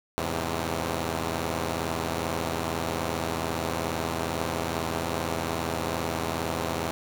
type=chord; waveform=5% pulse; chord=E augmented; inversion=none; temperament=equal with one note detuned; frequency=82.41 / 104.37 / 130.81 Hz; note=E2 / G#2 / B#2; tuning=0 / +9 / 0 cents; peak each=-18 / -24 / -23 dBFS; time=0.18-6.91 s; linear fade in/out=0 ms; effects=none